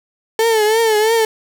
35% pulse tone with vibrato, 440 Hz, A4, in tune, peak -10 dBFS, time 0.39-1.25 s, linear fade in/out 2 ms, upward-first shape triangle, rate 3 Hz, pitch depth 92 cents each way, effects none

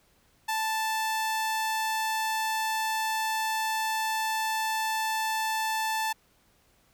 sawtooth tone, 880 Hz, A5, in tune, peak -23 dBFS, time 0.48-6.13 s, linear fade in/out 10 ms, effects pink hiss -65 dBFS RMS until 6.93 s

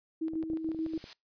sine tone with tremolo, 320.9 Hz, E4, 46 cents flat, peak -29 dBFS, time 0.21-0.98 s, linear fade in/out 10 ms, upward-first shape square, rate 6.9 Hz, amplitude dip 50%
clicks, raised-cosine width 2 ms, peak -32 dBFS, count 10, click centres 0.335 / 0.436 / 0.501 / 0.534 / 0.689 / 0.747 / 0.865 / 0.935 / 0.977 / 1.041 s
blue noise with exponential growth, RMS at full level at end -38 dBFS, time 0.48-1.13 s, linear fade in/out 0 ms, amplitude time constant 140 ms
effects noise-tail reverb RT60 0.2 s tail -25 dB re dry + resampled to 11025 Hz

